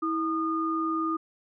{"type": "tone pair together", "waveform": "sine", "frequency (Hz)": [323.7, 1222], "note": ["E4", "D#6"], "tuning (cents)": [-31, -32], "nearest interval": "octave + major seventh", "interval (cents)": 2299, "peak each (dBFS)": -28, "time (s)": [0.02, 1.17], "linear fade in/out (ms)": 10, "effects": []}